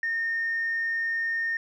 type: tone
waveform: sine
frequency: 1830 Hz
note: A#6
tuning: 32 cents flat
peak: -24 dBFS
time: 0.03-1.57 s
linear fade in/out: 2 ms
effects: tanh soft clip ceiling -21 dBFS + 11-bit